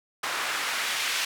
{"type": "noise with band-pass filter sweep", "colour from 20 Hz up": "white", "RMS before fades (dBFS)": -29, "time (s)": [0.23, 1.25], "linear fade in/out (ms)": 5, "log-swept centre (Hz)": [1200, 2500], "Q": 0.95, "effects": []}